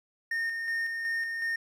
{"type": "tone with tremolo", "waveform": "triangle", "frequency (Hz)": 1832, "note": "A#6", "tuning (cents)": -31, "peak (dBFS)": -26, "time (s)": [0.31, 1.56], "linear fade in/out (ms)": 5, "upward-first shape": "square", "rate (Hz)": 2.7, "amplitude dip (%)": 35, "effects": []}